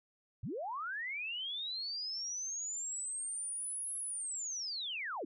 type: linear two-way sweep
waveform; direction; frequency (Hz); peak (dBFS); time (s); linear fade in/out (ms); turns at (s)
sine; up then down; 77.78 to 10850 to 246; -37; 0.43-5.25; 5; 3.97
effects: none